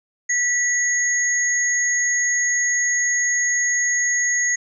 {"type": "tone pair together", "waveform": "sine", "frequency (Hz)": [1950, 6628], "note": ["B6", "G#8"], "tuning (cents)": [-23, -4], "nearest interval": "octave + major sixth", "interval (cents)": 2119, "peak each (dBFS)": -20, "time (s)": [0.29, 4.56], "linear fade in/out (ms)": 10, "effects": []}